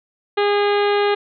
harmonic tone, 409 Hz, G#4, 26 cents flat, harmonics 1 / 2 / 3 / 4 / 5 / 6 / 7 / 8 / 9 / 10, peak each -16 / -22 / -26 / -28 / -30 / -32 / -33 / -34 / -35 / -36 dBFS, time 0.37-1.15 s, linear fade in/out 10 ms, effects none

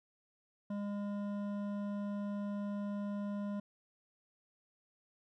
sine tone with hard clipping, 203.5 Hz, G#3, 35 cents flat, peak -38 dBFS, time 0.7-3.6 s, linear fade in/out 5 ms, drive 11 dB, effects none

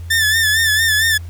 sawtooth tone with vibrato, 1764 Hz, A6, 4 cents sharp, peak -9 dBFS, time 0.1-1.18 s, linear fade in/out 10 ms, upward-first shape sine, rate 4.4 Hz, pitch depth 61 cents each way, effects added 85 Hz sine -27 dBFS peak until 1.29 s + pink hiss -48 dBFS RMS until 1.29 s

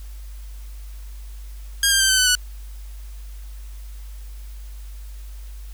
10% pulse tone with pitch steps, 1618 / 1589.3 / 1561.1 / 1533.4 / 1506.2 / 1479.4 Hz, G#6 / G6 / G6 / G6 / F#6 / F#6, -46 / +23 / -8 / -39 / +30 / -1 cents, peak -6 dBFS, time 1.83-2.352 s, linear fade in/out 2 ms, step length 87 ms, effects added 50 Hz sine -33 dBFS peak until 5.73 s + white hiss -51 dBFS RMS until 5.73 s

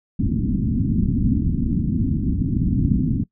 white low-pass noise, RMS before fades -20 dBFS, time 0.19-3.24 s, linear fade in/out 5 ms, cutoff 270 Hz, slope 48 dB/octave, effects noise-tail reverb RT60 0.1 s tail -22 dB re dry

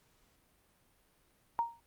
sine tone with exponential decay, 932.3 Hz, A#5, in tune, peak -25 dBFS, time 1.59-1.8 s, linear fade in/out 0 ms, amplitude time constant 45 ms, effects pink hiss -70 dBFS RMS until 1.86 s + Opus 48 kbps

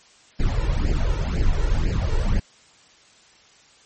brown noise with flanger, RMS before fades -20 dBFS, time 0.39-2.4 s, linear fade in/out 10 ms, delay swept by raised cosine 0.41 to 2.21 ms, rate 2 Hz, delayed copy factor +0.85, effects white hiss -53 dBFS RMS until 3.85 s + MP3 32 kbps

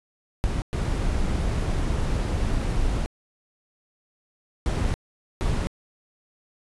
brown noise bursts at uneven times, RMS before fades -24 dBFS, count 4, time 0.44-0.62 / 0.73-3.06 / 4.66-4.94 / 5.41-5.67 s, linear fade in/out 0 ms, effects resampled to 24000 Hz

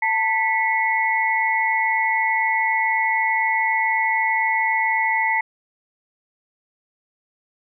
sine tone cluster, 892 / 1971 / 2178 Hz, A5 / B6 / C#7, +23 / -4 / -31 cents, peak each -21 / -21 / -24 dBFS, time 0.02-5.41 s, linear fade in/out 5 ms, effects none

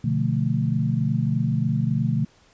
sine chord, B half-diminished seventh, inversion none, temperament equal, 123.47 / 146.83 / 174.61 / 220 Hz, B2 / D3 / F3 / A3, 0 / 0 / 0 / 0 cents, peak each -24 / -24 / -28 / -26 dBFS, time 0.04-2.25 s, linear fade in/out 5 ms, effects pink hiss -57 dBFS RMS until 2.53 s + resampled to 16000 Hz

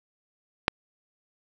click, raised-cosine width 0.3 ms, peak -3 dBFS, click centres 0.681 s, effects none

